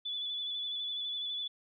sine tone with vibrato, 3453 Hz, A7, 33 cents flat, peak -34 dBFS, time 0.05-1.48 s, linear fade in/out 10 ms, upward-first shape sine, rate 12 Hz, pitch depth 27 cents each way, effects none

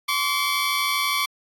15% pulse tone pair together, 1053.7 / 1146 Hz, C6 / D6, +12 / -43 cents, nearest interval minor second, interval 145 cents, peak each -20 / -16 dBFS, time 0.08-1.26 s, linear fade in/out 10 ms, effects AAC 64 kbps

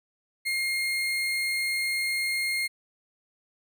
35% pulse tone, 2132 Hz, C7, 32 cents sharp, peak -24 dBFS, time 0.45-2.68 s, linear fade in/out 20 ms, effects none

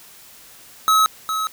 square tone with echo, 1284 Hz, E6, 46 cents flat, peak -13 dBFS, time 0.88-1.06 s, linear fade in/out 0 ms, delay 410 ms, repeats 1, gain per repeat -8 dB, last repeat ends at 1.47 s, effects white hiss -45 dBFS RMS until 1.52 s

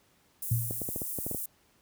pink high-pass noise, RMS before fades -36 dBFS, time 0.42-1.46 s, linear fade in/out 5 ms, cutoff 10000 Hz, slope 24 dB/octave
sine tone with exponential decay, 116.54 Hz, A#2, in tune, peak -21 dBFS, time 0.51-0.92 s, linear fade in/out 5 ms, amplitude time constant 87 ms
clicks, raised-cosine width 2 ms, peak -22 dBFS, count 9, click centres 0.709 / 0.817 / 0.889 / 0.961 / 1.018 / 1.187 / 1.265 / 1.313 / 1.347 s
effects pink hiss -66 dBFS RMS until 1.81 s + high-pass 60 Hz 12 dB/octave

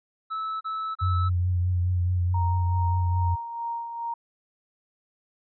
triangle tone bursts, 1306 Hz, E6, 17 cents flat, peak -26 dBFS, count 3, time 0.3-1.296 s, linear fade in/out 20 ms, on 310 ms, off 33 ms
sine tone with vibrato, 89.6 Hz, F2, 45 cents sharp, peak -21 dBFS, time 1.01-3.36 s, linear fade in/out 20 ms, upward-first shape triangle, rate 4.7 Hz, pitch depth 37 cents each way
sine tone with tremolo, 932.3 Hz, A#5, in tune, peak -27 dBFS, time 2.34-4.14 s, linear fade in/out 5 ms, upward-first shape sine, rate 2.4 Hz, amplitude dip 50%
effects resampled to 11025 Hz

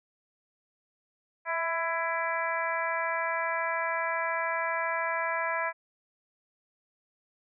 harmonic tone with a mistuned harmonic, 332.8 Hz, E4, 17 cents sharp, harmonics 2 / 3 / 4 / 5 / 6 / 7, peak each -34 / -32 / -37 / -34 / -36 / -38 dBFS, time 1.45-5.73 s, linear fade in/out 50 ms, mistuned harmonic 2, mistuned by -23 cents, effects none

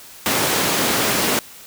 pink high-pass noise, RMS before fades -19 dBFS, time 0.26-1.39 s, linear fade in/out 0 ms, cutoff 200 Hz, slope 12 dB/octave, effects white hiss -41 dBFS RMS until 1.66 s

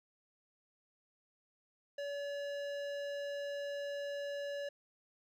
sine tone with hard clipping, 570 Hz, C#5, 48 cents sharp, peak -40 dBFS, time 1.98-4.69 s, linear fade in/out 5 ms, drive 15 dB, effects none

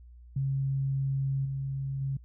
sine tone with level steps, 136.2 Hz, C#3, 30 cents flat, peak -26 / -30 / -28 dBFS, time 0.36-2.17 s, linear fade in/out 5 ms, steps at 1.45 / 2.01 s, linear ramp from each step 5 ms, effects noise-tail reverb RT60 0.1 s tail -26 dB re dry + added 60 Hz sine -48 dBFS peak until 2.24 s

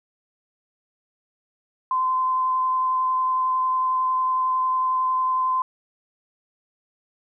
sine tone with vibrato, 1031 Hz, C6, 26 cents flat, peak -19 dBFS, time 1.91-5.62 s, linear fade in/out 2 ms, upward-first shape sine, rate 11 Hz, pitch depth 9 cents each way, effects none

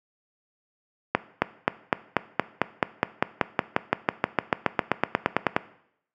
accelerating click train, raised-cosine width 0.5 ms, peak -3 dBFS, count 27, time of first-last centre 1.15-5.565 s, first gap 270 ms, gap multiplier 0.96, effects noise-tail reverb RT60 0.7 s tail -17 dB re dry + high-pass 150 Hz 12 dB/octave

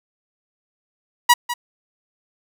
sawtooth tone with echo, 966 Hz, B5, 39 cents flat, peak -5 dBFS, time 1.29-1.34 s, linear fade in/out 10 ms, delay 200 ms, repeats 1, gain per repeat -13 dB, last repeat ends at 1.54 s, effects none

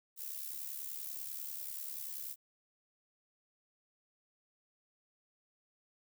violet noise with amplitude modulation, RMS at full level -40 dBFS, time 0.16-2.36 s, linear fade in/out 50 ms, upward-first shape sine, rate 70.3 Hz, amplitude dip 65%, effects none

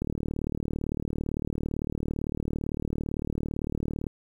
click train, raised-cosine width 3 ms, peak -17 dBFS, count 154, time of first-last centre 0.02-4.068 s, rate 37.8 Hz, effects 9-bit

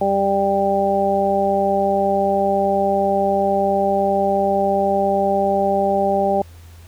harmonic tone, 197.2 Hz, G3, 11 cents sharp, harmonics 1 / 2 / 3 / 4, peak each -24 / -22 / -19 / -19 dBFS, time 0.01-6.42 s, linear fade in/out 5 ms, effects added 84 Hz sine -39 dBFS peak until 6.87 s + pink hiss -50 dBFS RMS until 6.87 s

